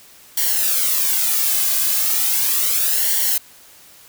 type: noise with flanger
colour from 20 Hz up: blue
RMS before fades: -18 dBFS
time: 0.37-3.38 s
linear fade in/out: 5 ms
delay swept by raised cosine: 0.79 to 2.19 ms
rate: 0.36 Hz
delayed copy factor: -0.7
effects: white hiss -46 dBFS RMS until 4.08 s